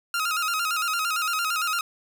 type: tone with vibrato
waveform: sawtooth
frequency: 1327 Hz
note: E6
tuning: 11 cents sharp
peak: -20 dBFS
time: 0.14-1.81 s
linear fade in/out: 2 ms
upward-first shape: square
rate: 8.8 Hz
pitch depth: 81 cents each way
effects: none